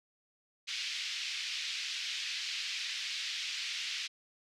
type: band-pass noise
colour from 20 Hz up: pink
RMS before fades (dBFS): -38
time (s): 0.67-4.08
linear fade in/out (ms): 20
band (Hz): 2300 to 5300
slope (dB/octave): 24
effects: none